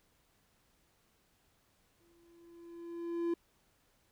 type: tone with exponential growth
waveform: triangle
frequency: 340 Hz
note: F4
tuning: 46 cents flat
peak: -27 dBFS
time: 2-3.34 s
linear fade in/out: 5 ms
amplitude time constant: 290 ms
effects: pink hiss -72 dBFS RMS until 4.11 s